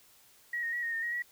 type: tone with pitch steps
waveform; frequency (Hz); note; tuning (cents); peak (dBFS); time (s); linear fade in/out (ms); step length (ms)
sine; 1910 / 1856 / 1923 / 1858 / 1825 / 1890 / 1928; A#6 / A#6 / B6 / A#6 / A#6 / A#6 / B6; +42 / -8 / -47 / -6 / -37 / +23 / -42; -31; 0.53-1.223; 5; 99
effects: white hiss -61 dBFS RMS until 1.31 s